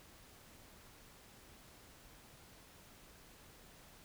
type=silence; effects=pink hiss -60 dBFS RMS until 4.04 s